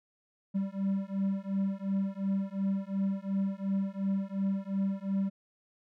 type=beating tone pair; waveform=triangle; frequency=193.8 / 196.6 Hz; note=G3 / G3; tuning=-20 / +5 cents; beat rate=2.8 Hz; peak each=-30 dBFS; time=0.54-5.3 s; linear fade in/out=20 ms; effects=none